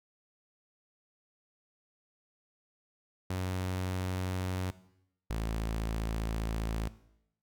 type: tone pair in turn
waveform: sawtooth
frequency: 92.5 / 55 Hz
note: F#2 / A1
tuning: 0 / 0 cents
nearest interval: major sixth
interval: 900 cents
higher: first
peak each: -28 dBFS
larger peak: neither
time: 3.3-4.71 / 5.3-6.88 s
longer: second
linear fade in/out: 5 ms
effects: noise-tail reverb RT60 0.8 s tail -17 dB re dry